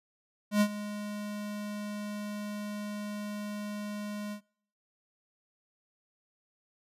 square tone with ADSR envelope, 207.7 Hz, G#3, in tune, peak -21 dBFS, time 0.51-4.41 s, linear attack 100 ms, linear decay 67 ms, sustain -15 dB, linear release 89 ms, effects noise-tail reverb RT60 0.6 s tail -25 dB re dry + resampled to 32000 Hz

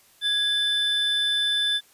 triangle tone pair together, 1661.2 / 3520 Hz, G#6 / A7, 0 / 0 cents, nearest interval octave + minor second, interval 1300 cents, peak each -27 / -20 dBFS, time 0.21-1.81 s, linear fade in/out 50 ms, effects white hiss -57 dBFS RMS until 1.93 s + resampled to 32000 Hz

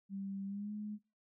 sine tone with pitch glide, 196 to 210.1 Hz, G3 to G#3, 0 to +20 cents, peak -39 dBFS, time 0.09-0.99 s, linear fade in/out 50 ms, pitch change +120 cents, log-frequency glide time 0.46-0.72 s, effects noise-tail reverb RT60 0.3 s tail -23 dB re dry

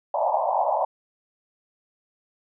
pink band-pass noise, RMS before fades -23 dBFS, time 0.14-0.85 s, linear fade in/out 5 ms, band 570 to 1000 Hz, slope 96 dB/octave, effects none

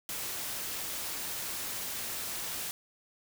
white noise, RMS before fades -37 dBFS, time 0.09-2.71 s, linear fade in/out 0 ms, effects none

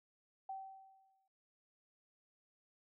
sine tone with exponential decay, 771 Hz, G5, 29 cents flat, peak -40 dBFS, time 0.49-1.28 s, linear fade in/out 5 ms, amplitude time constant 170 ms, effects none

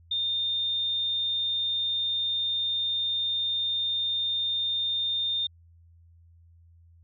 sine tone, 3630 Hz, A#7, 47 cents flat, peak -25 dBFS, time 0.11-5.47 s, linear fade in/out 5 ms, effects added 84 Hz sine -53 dBFS peak until 7.03 s

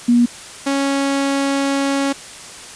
sine / sawtooth tone pair in turn, 240 / 276.5 Hz, B3 / C#4, -49 / -4 cents, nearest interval major second, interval 245 cents, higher second, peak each -9 / -12 dBFS, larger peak first, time 0.08-0.26 / 0.66-2.13 s, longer second, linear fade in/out 10 ms, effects white hiss -35 dBFS RMS until 2.75 s + resampled to 22050 Hz

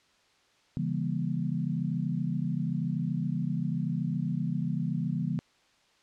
sine chord, C# diminished seventh, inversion none, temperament just, 138.59 / 166.31 / 199.57 / 239.5 Hz, C#3 / E3 / G3 / Bb3, 0 / +16 / +31 / +47 cents, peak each -33 / -31 / -35 / -35 dBFS, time 0.77-5.39 s, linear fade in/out 0 ms, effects white hiss -65 dBFS RMS until 6.02 s + low-pass 5000 Hz 12 dB/octave

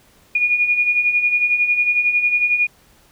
sine beating tone pair, 2434 / 2445 Hz, D#7 / D#7, -39 / -31 cents, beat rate 11 Hz, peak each -22 / -15 dBFS, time 0.35-2.67 s, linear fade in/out 5 ms, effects pink hiss -53 dBFS RMS until 3.11 s

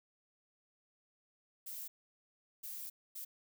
violet noise bursts at uneven times, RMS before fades -45 dBFS, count 3, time 1.66-1.88 / 2.63-2.9 / 3.15-3.25 s, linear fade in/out 10 ms, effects none

